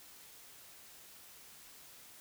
silence, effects white hiss -56 dBFS RMS until 2.2 s

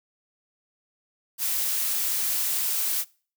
blue noise, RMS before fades -26 dBFS, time 1.38-3.05 s, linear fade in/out 50 ms, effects noise-tail reverb RT60 0.4 s tail -23 dB re dry

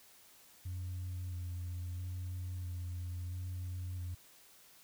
sine tone with vibrato, 89.5 Hz, F2, 43 cents sharp, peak -36 dBFS, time 0.65-4.15 s, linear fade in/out 10 ms, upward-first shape square, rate 0.75 Hz, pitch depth 21 cents each way, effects tanh soft clip ceiling -36 dBFS + white hiss -61 dBFS RMS until 4.83 s

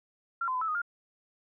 sine tone with pitch steps, 1372 / 1028 / 1010 / 1311 / 1241 / 1408 Hz, F6 / C6 / B5 / E6 / D#6 / F6, -31 / -31 / +39 / -10 / -5 / +14 cents, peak -28 dBFS, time 0.41-0.818 s, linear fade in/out 5 ms, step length 68 ms, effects none

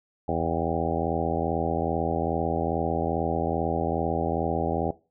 harmonic tone with a mistuned harmonic, 82.41 Hz, E2, in tune, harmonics 1 / 2 / 3 / 4 / 5 / 6 / 7 / 8 / 9 / 10, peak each -33 / -33 / -33 / -33 / -33 / -33 / -33 / -33 / -33 / -33 dBFS, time 0.28-4.91 s, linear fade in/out 5 ms, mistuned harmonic 10, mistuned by -57 cents, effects noise-tail reverb RT60 0.3 s tail -19 dB re dry

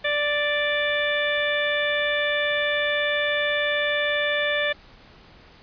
harmonic tone, 587.3 Hz, D5, in tune, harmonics 1 / 2 / 3 / 4 / 5 / 6, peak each -25 / -35 / -25 / -29 / -35 / -30 dBFS, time 0.04-4.73 s, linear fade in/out 10 ms, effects pink hiss -50 dBFS RMS until 5.62 s + resampled to 11025 Hz

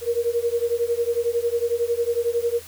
sine beating tone pair, 466.2 / 477.2 Hz, A#4 / A#4, 0 / +41 cents, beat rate 11 Hz, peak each -23 / -23 dBFS, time 0.01-2.62 s, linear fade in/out 50 ms, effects added 84 Hz sine -48 dBFS peak until 2.67 s + white hiss -43 dBFS RMS until 2.67 s

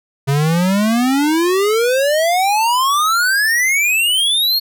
square exponential sweep, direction up, 135.1 to 4369 Hz, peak -13 dBFS, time 0.27-4.6 s, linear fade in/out 20 ms, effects none

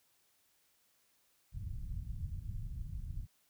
pink low-pass noise, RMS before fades -41 dBFS, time 1.52-3.27 s, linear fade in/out 50 ms, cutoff 130 Hz, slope 24 dB/octave, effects white hiss -73 dBFS RMS until 3.49 s

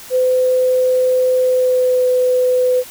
sine tone with pitch glide, 509 to 503.4 Hz, C5 to B4, -48 to +33 cents, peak -11 dBFS, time 0.1-2.84 s, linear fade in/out 50 ms, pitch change -19 cents, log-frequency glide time 1.4-2.09 s, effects white hiss -36 dBFS RMS until 2.9 s

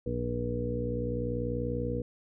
harmonic tone with a mistuned harmonic, 60.3 Hz, B1, 41 cents flat, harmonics 1 / 2 / 3 / 4 / 5 / 7 / 8, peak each -37 / -35 / -42 / -37 / -40 / -42 / -34 dBFS, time 0.06-2.02 s, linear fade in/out 5 ms, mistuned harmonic 1, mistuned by +17 cents, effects none

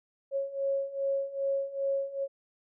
sine beating tone pair, 548 / 550.5 Hz, C#5 / C#5, -20 / -12 cents, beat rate 2.5 Hz, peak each -33 / -30 dBFS, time 0.31-2.28 s, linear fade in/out 50 ms, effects none

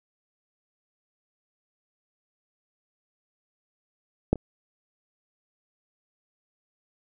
clicks, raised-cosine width 2 ms, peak -6 / -25 dBFS, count 2, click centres 4.33 / 4.357 s, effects none

